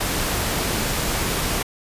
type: noise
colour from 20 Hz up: pink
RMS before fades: -23 dBFS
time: 0-1.63 s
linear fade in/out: 10 ms
effects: resampled to 32000 Hz